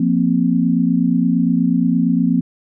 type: chord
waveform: sine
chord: F suspended fourth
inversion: none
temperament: equal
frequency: 174.61 / 233.1 / 261.6 Hz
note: F3 / Bb3 / C4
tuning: 0 / 0 / 0 cents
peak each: -17 dBFS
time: 0-2.41 s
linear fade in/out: 5 ms
effects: none